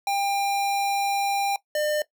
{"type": "tone pair in turn", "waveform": "square", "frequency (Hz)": [798, 602.2], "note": ["G5", "D5"], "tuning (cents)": [31, 43], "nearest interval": "perfect fourth", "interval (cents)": 488, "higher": "first", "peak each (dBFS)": -23, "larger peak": "neither", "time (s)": [[0.07, 1.56], [1.75, 2.02]], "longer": "first", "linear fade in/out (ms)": 2, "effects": ["noise-tail reverb RT60 0.1 s tail -18 dB re dry"]}